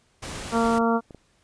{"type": "noise", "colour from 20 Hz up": "pink", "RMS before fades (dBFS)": -35, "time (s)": [0.22, 0.79], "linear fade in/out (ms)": 10}
{"type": "harmonic tone", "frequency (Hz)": 230, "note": "A#3", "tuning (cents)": -23, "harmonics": [1, 2, 3, 4, 5, 6], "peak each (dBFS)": [-22, -25, -27, -28, -29, -30], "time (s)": [0.51, 1.01], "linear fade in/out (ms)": 50}
{"type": "clicks", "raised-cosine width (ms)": 2, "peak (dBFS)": -29, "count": 3, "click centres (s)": [0.813, 1.108, 1.147]}
{"effects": ["pink hiss -64 dBFS RMS until 1.43 s", "resampled to 22050 Hz"]}